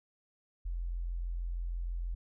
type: tone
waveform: sine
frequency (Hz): 43.15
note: F1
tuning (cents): -20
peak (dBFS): -33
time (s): 0.65-2.15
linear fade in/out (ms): 10
effects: none